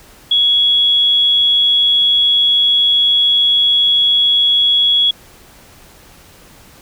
sine tone, 3349 Hz, G#7, 14 cents sharp, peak -9 dBFS, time 0.31-5.11 s, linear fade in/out 5 ms, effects pink hiss -43 dBFS RMS until 6.81 s

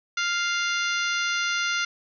harmonic tone with a mistuned harmonic, 698.5 Hz, F5, in tune, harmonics 2 / 3 / 4 / 5 / 6 / 7 / 8 / 9, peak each -26 / -30 / -32 / -34 / -36 / -37 / -38 / -39 dBFS, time 0.17-1.85 s, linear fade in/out 5 ms, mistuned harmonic 8, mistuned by +76 cents, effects none

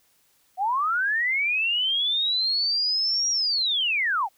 sine linear two-way sweep, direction up then down, 714 to 5720 to 714 Hz, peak -21 dBFS, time 0.57-4.29 s, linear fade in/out 50 ms, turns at 3.3 s, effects white hiss -64 dBFS RMS until 4.37 s

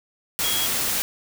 sine tone in noise, 3300 Hz, G#7, 12 cents flat, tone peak -26 dBFS, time 0.44-0.66 s, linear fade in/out 0 ms, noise white, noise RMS -24 dBFS, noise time 0.39-1.02 s, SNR -5 dB, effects none

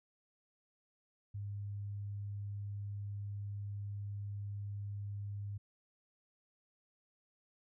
sine tone, 101.5 Hz, G#2, 39 cents flat, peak -39 dBFS, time 1.34-5.58 s, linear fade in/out 10 ms, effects none

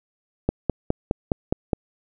click train, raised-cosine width 2 ms, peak -6 dBFS, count 7, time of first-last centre 0.49-1.732 s, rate 4.83 Hz, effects none

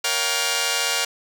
5% pulse chord, G half-diminished seventh, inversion first, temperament just, 470.4 / 564.5 / 705.6 / 784 Hz, Bb4 / Db5 / F5 / G5, +16 / +31 / +18 / 0 cents, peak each -16 dBFS, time 0.04-1.05 s, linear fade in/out 5 ms, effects none

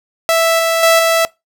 sawtooth tone with level steps, 659.3 Hz, E5, in tune, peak -6 / -8 / -3 / -6 dBFS, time 0.29-1.25 s, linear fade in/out 0 ms, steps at 0.59 / 0.83 / 0.99 s, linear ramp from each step 2 ms, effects noise-tail reverb RT60 0.2 s tail -22 dB re dry

